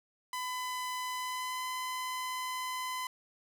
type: tone with pitch glide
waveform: sawtooth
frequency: 1006 to 1016.5 Hz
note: B5 to B5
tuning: +32 to +50 cents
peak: -31 dBFS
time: 0.33-3.07 s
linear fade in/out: 2 ms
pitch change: +18 cents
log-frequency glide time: 1.15-1.66 s
effects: none